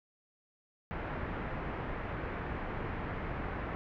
pink low-pass noise, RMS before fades -38 dBFS, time 0.91-3.75 s, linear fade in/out 0 ms, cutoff 2100 Hz, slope 24 dB/octave, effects none

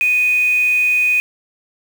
sine tone with quantisation, 2489 Hz, D#7, in tune, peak -12 dBFS, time 0.01-1.2 s, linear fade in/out 0 ms, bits 5, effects none

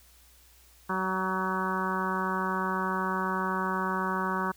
harmonic tone with a mistuned harmonic, 188 Hz, F#3, 28 cents sharp, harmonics 1 / 2 / 3 / 4 / 5 / 6 / 7 / 8 / 9, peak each -33 / -36 / -42 / -41 / -33 / -33 / -38 / -35 / -44 dBFS, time 0.89-4.52 s, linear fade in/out 10 ms, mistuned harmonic 7, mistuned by -35 cents, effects added 60 Hz sine -59 dBFS peak until 4.56 s + white hiss -59 dBFS RMS until 4.56 s

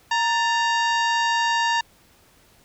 harmonic tone with a mistuned harmonic, 932.3 Hz, A#5, in tune, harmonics 1 / 2 / 3 / 4 / 5 / 6 / 7 / 8, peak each -21 / -24 / -29 / -32 / -33 / -38 / -39 / -41 dBFS, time 0.11-1.81 s, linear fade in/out 5 ms, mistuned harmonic 2, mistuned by -89 cents, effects pink hiss -56 dBFS RMS until 2.64 s

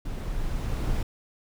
brown noise with level ramp, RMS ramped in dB -32 to -25 dBFS, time 0.05-1.03 s, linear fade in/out 5 ms, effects none

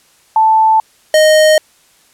sine / square tone pair in turn, 880 / 620.3 Hz, A5 / D#5, 0 / -5 cents, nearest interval tritone, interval 605 cents, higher first, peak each -6 dBFS, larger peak neither, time 0.36-0.8 / 1.14-1.58 s, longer neither, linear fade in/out 2 ms, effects white hiss -50 dBFS RMS until 2.13 s + low-pass 11000 Hz 12 dB/octave

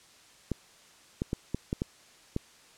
clicks, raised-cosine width 3 ms, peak -16 dBFS, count 7, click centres 0.517 / 1.219 / 1.331 / 1.546 / 1.729 / 1.819 / 2.364 s, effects white hiss -57 dBFS RMS until 2.77 s + low-pass 8000 Hz 12 dB/octave

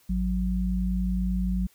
sine tone pair together, 53.79 / 184.1 Hz, A1 / F#3, -39 / -8 cents, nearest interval octave + major sixth, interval 2131 cents, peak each -26 dBFS, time 0.09-1.67 s, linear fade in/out 10 ms, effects white hiss -61 dBFS RMS until 1.74 s

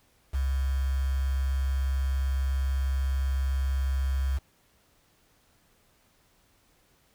sine tone with quantisation, 67 Hz, C2, 42 cents sharp, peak -24 dBFS, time 0.33-4.39 s, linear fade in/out 20 ms, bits 7, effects pink hiss -65 dBFS RMS until 7.14 s

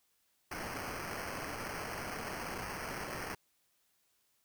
blue noise with sample-and-hold, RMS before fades -41 dBFS, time 0.51-3.35 s, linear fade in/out 5 ms, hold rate 3675 Hz, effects white hiss -75 dBFS RMS until 4.44 s

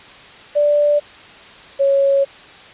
sine tone pair in turn, 587.3 / 552.6 Hz, D5 / C#5, 0 / -6 cents, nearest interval minor second, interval 106 cents, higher first, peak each -11 dBFS, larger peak neither, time 0.55-1 / 1.79-2.25 s, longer second, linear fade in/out 20 ms, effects white hiss -40 dBFS RMS until 2.73 s + resampled to 8000 Hz

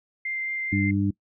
sine tone with vibrato, 2093 Hz, C7, in tune, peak -27 dBFS, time 0.25-0.91 s, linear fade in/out 5 ms, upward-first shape triangle, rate 4.7 Hz, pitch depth 8 cents each way
harmonic tone, 99.3 Hz, G2, 23 cents sharp, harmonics 1 / 2 / 3, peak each -25 / -25 / -25 dBFS, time 0.72-1.11 s, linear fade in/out 10 ms
effects noise-tail reverb RT60 0.1 s tail -22 dB re dry

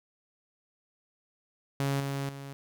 sawtooth tone with level steps, 138.59 Hz, C#3, in tune, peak -23 / -27 / -36 dBFS, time 1.8-2.53 s, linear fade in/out 0 ms, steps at 2 / 2.29 s, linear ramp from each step 2 ms, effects none

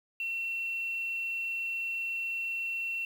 sine tone with quantisation, 2714 Hz, E7, 50 cents sharp, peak -31 dBFS, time 0.2-3.05 s, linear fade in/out 2 ms, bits 9, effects none

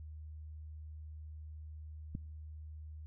click, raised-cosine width 5 ms, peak -26 dBFS, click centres 2.151 s, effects noise-tail reverb RT60 1.0 s tail -25 dB re dry + added 77 Hz sine -45 dBFS peak until 3.06 s

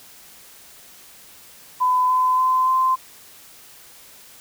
sine tone with pitch steps, 1007 / 1016.9 / 1027 / 1037.1 Hz, B5 / C6 / C6 / C6, +33 / -50 / -33 / -16 cents, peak -15 dBFS, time 1.8-2.96 s, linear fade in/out 20 ms, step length 290 ms, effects white hiss -46 dBFS RMS until 4.4 s

